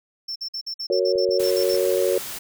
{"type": "tone bursts", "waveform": "triangle", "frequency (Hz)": 5380, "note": "E8", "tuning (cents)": 34, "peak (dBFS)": -26, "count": 12, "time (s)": [0.28, 1.766], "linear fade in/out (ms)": 10, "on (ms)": 78, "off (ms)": 50}
{"type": "chord", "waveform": "sine", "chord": "F# major", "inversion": "none", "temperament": "just", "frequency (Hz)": [370, 462.5, 555], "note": ["F#4", "A#4", "C#5"], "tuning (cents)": [0, -14, 2], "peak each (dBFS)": [-22, -23, -22], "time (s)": [0.9, 2.18], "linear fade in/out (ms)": 2}
{"type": "clicks", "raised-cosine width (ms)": 2, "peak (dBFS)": -28, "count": 4, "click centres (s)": [1.156, 1.291, 1.403, 1.742]}
{"type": "noise", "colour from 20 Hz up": "white", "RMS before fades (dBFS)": -33, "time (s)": [1.39, 2.39], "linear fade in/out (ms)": 10}
{"effects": []}